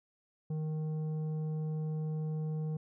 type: tone with tanh clipping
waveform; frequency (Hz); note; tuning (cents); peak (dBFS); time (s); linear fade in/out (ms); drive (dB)
sine; 155.56; D#3; 0; -34; 0.5-2.77; 5; 8
effects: none